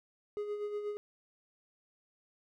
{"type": "tone with tremolo", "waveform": "triangle", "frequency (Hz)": 415.3, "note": "G#4", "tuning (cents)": 0, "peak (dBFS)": -31, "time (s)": [0.37, 0.97], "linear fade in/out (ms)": 0, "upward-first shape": "sine", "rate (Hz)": 8.3, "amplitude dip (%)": 50, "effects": []}